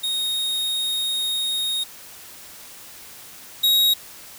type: tone pair in turn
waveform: 45% pulse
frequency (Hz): 3729 / 3794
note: A#7 / A#7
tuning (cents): 0 / +30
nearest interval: unison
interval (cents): 30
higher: second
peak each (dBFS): -22 / -15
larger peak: second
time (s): 0.03-1.84 / 3.63-3.94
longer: first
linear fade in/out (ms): 10
effects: white hiss -42 dBFS RMS until 4.38 s